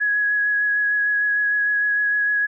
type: tone with vibrato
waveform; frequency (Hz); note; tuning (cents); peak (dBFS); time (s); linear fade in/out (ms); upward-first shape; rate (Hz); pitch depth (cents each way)
sine; 1673; G#6; +12; -17; 0-2.47; 20; triangle; 6.6; 16
effects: none